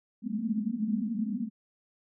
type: band-pass noise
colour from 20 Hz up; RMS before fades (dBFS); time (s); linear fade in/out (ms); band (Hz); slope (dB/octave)
white; -31; 0.22-1.5; 50; 200 to 240; 96
effects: none